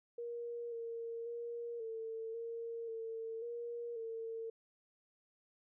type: tone with pitch steps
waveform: sine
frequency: 472.9 / 462 / 470.9 / 448.7 / 461.9 / 451.1 / 472.6 / 452.8 Hz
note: A#4 / A#4 / A#4 / A4 / A#4 / A4 / A#4 / A4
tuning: +25 / -16 / +18 / +34 / -16 / +43 / +24 / +50 cents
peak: -40 dBFS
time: 0.18-4.5 s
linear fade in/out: 5 ms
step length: 540 ms
effects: none